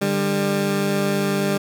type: tone pair together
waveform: 20% pulse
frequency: 148.8 / 199.02 Hz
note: D3 / G3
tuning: +23 / +26 cents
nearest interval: perfect fourth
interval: 503 cents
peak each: -20 / -15 dBFS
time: 0.01-1.58 s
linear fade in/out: 10 ms
effects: none